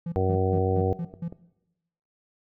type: tone bursts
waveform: triangle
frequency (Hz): 169.7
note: F3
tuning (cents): -49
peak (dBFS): -26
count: 6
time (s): 0.06-1.282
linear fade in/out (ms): 5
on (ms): 62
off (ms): 170
type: harmonic tone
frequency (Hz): 94.2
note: F#2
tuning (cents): +32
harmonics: 1 / 2 / 3 / 4 / 5 / 6 / 7 / 8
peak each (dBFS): -25 / -33 / -33 / -30 / -26 / -38 / -35 / -32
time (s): 0.16-0.93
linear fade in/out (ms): 0
type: clicks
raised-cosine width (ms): 2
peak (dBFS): -27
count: 3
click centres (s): 0.579 / 1.139 / 1.325
effects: noise-tail reverb RT60 0.9 s tail -17 dB re dry